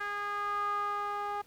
sawtooth tone with band-pass filter sweep, 409.7 Hz, G#4, 24 cents flat, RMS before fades -34 dBFS, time 0-1.42 s, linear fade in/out 10 ms, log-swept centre 1500 to 990 Hz, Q 5.8, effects pink hiss -62 dBFS RMS until 1.46 s

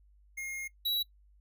square tone pair in turn, 2140 / 3904 Hz, C7 / B7, +38 / -21 cents, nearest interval minor seventh, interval 1041 cents, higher second, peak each -37 / -29 dBFS, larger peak second, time 0.37-0.68 / 0.85-1.03 s, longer first, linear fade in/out 10 ms, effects noise-tail reverb RT60 0.1 s tail -19 dB re dry + added 50 Hz sine -59 dBFS peak until 1.4 s

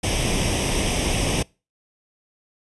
pink noise with comb filter, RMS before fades -22 dBFS, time 0.03-1.43 s, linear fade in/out 10 ms, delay 0.35 ms, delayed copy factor +0.7, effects noise-tail reverb RT60 0.3 s tail -25 dB re dry + resampled to 24000 Hz

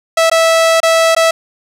sawtooth tone with dropouts, 655 Hz, E5, 11 cents flat, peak -4 dBFS, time 0.17-1.31 s, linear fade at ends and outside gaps 5 ms, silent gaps 0.299-0.314 / 0.803-0.83 / 1.15-1.164 s, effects low-pass 10000 Hz 12 dB/octave + 7-bit

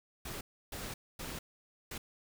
pink noise bursts at uneven times, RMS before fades -42 dBFS, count 4, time 0.25-0.41 / 0.72-0.94 / 1.19-1.39 / 1.91-1.98 s, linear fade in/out 5 ms, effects none

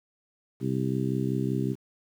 harmonic tone, 65.3 Hz, C2, 3 cents flat, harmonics 2 / 3 / 4 / 5 / 6, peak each -29 / -31 / -32 / -33 / -34 dBFS, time 0.6-1.76 s, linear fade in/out 50 ms, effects 9-bit

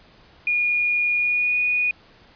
sine tone with pitch glide, 2437 to 2465 Hz, D#7 to D#7, -37 to -17 cents, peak -18 dBFS, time 0.47-1.91 s, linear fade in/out 2 ms, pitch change +20 cents, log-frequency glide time 1.17-1.57 s, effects pink hiss -52 dBFS RMS until 2.35 s + resampled to 11025 Hz

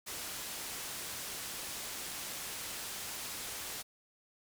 white low-pass noise, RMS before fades -42 dBFS, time 0.06-3.83 s, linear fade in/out 20 ms, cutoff 12000 Hz, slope 12 dB/octave, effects none

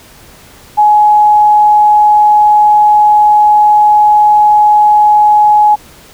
sine tone, 841 Hz, G#5, 22 cents sharp, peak -3 dBFS, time 0.77-5.76 s, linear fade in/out 20 ms, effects pink hiss -38 dBFS RMS until 6.13 s

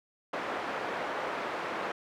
pink band-pass noise, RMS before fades -35 dBFS, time 0.33-1.92 s, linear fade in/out 5 ms, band 450 to 1700 Hz, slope 12 dB/octave, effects none

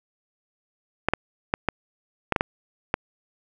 clicks, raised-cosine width 0.5 ms, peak -5 dBFS, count 8, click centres 1.086 / 1.136 / 1.539 / 1.687 / 2.323 / 2.362 / 2.409 / 2.941 s, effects none

